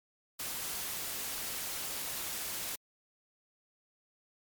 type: noise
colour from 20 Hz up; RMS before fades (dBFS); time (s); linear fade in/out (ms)
white; -38; 0.39-2.76; 10
effects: MP3 96 kbps